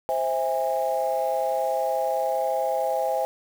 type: chord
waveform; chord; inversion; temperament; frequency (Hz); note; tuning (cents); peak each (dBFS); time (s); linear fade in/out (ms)
sine; C augmented; none; just; 523.3 / 654.1 / 817.6; C5 / E5 / G#5; 0 / -14 / -27; -26; 0.09-3.25; 0
effects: tanh soft clip ceiling -13 dBFS + 7-bit